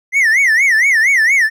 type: tone with vibrato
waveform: triangle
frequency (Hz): 1978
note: B6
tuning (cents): +2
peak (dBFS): -7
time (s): 0.12-1.5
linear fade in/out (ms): 50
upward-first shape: sine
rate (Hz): 4.3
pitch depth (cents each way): 220
effects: none